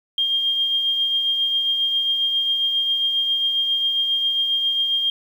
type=tone with tremolo; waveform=sine; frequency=3212 Hz; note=G7; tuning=41 cents sharp; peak=-16 dBFS; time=0.18-5.1 s; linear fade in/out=2 ms; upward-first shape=triangle; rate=7.4 Hz; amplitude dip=40%; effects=8-bit